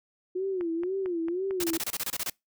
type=tone with vibrato; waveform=sine; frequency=357.3 Hz; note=F4; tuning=40 cents sharp; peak=-27 dBFS; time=0.35-1.78 s; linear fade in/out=10 ms; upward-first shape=sine; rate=2 Hz; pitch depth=150 cents each way
type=click train; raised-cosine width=0.5 ms; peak=-27 dBFS; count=6; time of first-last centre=0.61-1.734 s; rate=4.45 Hz
type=noise bursts; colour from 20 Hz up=white; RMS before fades=-31 dBFS; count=11; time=1.6-2.299 s; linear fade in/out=2 ms; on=39 ms; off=27 ms
effects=noise-tail reverb RT60 0.2 s tail -26 dB re dry